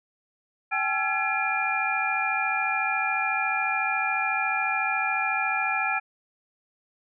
sine tone cluster, 774 / 848 / 1351 / 1691 / 2395 Hz, G5 / G#5 / E6 / G#6 / D7, -22 / +36 / +42 / +31 / +33 cents, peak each -30 / -32 / -30 / -31 / -27 dBFS, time 0.71-6 s, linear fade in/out 20 ms, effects none

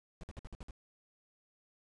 brown noise bursts, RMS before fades -45 dBFS, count 7, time 0.21-0.708 s, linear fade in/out 0 ms, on 24 ms, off 55 ms, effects resampled to 22050 Hz

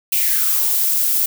violet noise with high-pass filter sweep, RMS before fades -17 dBFS, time 0.12-1.26 s, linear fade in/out 5 ms, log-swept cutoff 2600 to 250 Hz, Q 5.3, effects none

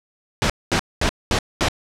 pink noise bursts, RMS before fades -18 dBFS, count 5, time 0.42-1.685 s, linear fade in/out 0 ms, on 77 ms, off 220 ms, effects low-pass 6000 Hz 12 dB/octave

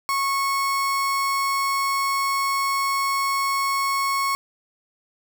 35% pulse tone, 1100 Hz, C#6, 14 cents flat, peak -19 dBFS, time 0.09-4.35 s, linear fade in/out 0 ms, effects none

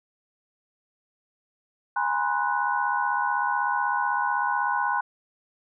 sine tone cluster, 824 / 965 / 1041 / 1481 Hz, G#5 / B5 / C6 / F#6, -14 / -40 / -9 / +1 cents, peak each -28 dBFS, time 1.96-5.01 s, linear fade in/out 5 ms, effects none

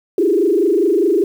sine tone with frequency modulation, 370 Hz, F#4, in tune, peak -11 dBFS, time 0.18-1.24 s, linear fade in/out 2 ms, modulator 24.9 Hz, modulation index 2.1, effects 7-bit

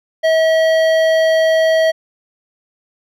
sine tone with hard clipping, 643 Hz, E5, 43 cents flat, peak -12 dBFS, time 0.23-1.92 s, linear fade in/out 20 ms, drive 12 dB, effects none

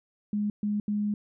sine tone bursts at uneven times, 207.8 Hz, G#3, 1 cent sharp, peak -25 dBFS, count 3, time 0.33-0.5 / 0.63-0.8 / 0.88-1.14 s, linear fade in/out 2 ms, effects none

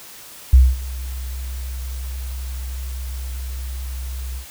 sine tone with ADSR envelope, 64 Hz, C2, 38 cents flat, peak -4 dBFS, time 0.53-4.46 s, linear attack 6 ms, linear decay 220 ms, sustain -21 dB, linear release 91 ms, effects white hiss -40 dBFS RMS until 4.5 s

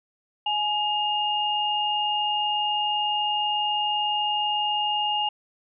sine tone pair together, 839 / 2834 Hz, G#5 / F7, +17 / +25 cents, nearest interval octave + major sixth, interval 2108 cents, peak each -25 / -25 dBFS, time 0.46-5.29 s, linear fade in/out 5 ms, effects none

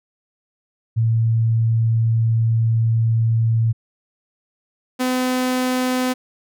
sine / sawtooth tone pair in turn, 113.6 / 254.1 Hz, A#2 / B3, -44 / +49 cents, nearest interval octave + major second, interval 1393 cents, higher second, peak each -14 dBFS, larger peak neither, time 0.96-3.73 / 4.99-6.14 s, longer first, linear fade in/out 20 ms, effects none

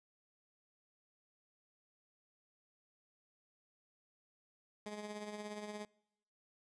15% pulse tone with tremolo, 209.5 Hz, G#3, 15 cents sharp, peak -35 dBFS, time 4.86-5.85 s, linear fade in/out 2 ms, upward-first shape triangle, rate 17 Hz, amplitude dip 55%, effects noise-tail reverb RT60 0.9 s tail -26 dB re dry + resampled to 22050 Hz

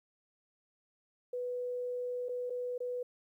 sine tone with dropouts, 493.9 Hz, B4, in tune, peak -34 dBFS, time 1.33-3.03 s, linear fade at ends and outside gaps 5 ms, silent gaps 2.286-2.291 / 2.498-2.503 / 2.78-2.803 s, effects 12-bit

